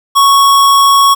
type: tone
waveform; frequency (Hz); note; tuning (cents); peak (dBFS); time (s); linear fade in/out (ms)
square; 1108.7; C#6; 0; -5; 0.15-1.15; 20
effects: 7-bit